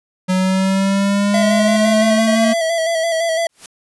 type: exponential sweep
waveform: square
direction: up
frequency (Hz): 184.5 to 228.8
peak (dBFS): -14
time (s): 0.28-2.54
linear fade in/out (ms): 20
type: tone with vibrato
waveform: square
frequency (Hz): 659.3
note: E5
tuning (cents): 0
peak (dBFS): -16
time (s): 1.34-3.47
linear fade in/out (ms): 2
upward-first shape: square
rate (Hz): 5.9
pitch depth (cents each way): 32
type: noise with exponential growth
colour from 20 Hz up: white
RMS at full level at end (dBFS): -31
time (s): 3.49-3.66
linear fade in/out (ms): 2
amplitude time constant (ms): 35
effects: resampled to 24000 Hz